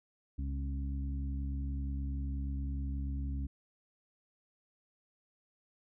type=harmonic tone with a mistuned harmonic; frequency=68.4 Hz; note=C#2; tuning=23 cents flat; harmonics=1 / 2 / 3 / 4; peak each=-34 / -44 / -48 / -45 dBFS; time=0.38-3.47 s; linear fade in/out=10 ms; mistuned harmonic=2; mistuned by=+24 cents; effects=none